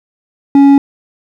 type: tone with hard clipping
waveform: sine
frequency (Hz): 279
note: C#4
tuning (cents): +11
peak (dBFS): -4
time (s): 0.55-0.78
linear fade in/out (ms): 2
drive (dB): 5
effects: none